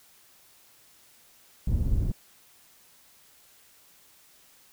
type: low-pass noise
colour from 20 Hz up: pink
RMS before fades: -25 dBFS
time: 1.67-2.12 s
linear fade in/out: 5 ms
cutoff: 140 Hz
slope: 12 dB/octave
effects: white hiss -58 dBFS RMS until 4.72 s